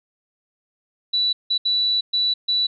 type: tone bursts at uneven times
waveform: sine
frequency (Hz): 3951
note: B7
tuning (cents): 0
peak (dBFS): -17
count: 5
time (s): 1.13-1.33 / 1.5-1.58 / 1.65-2.01 / 2.13-2.34 / 2.48-2.67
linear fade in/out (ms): 10
effects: none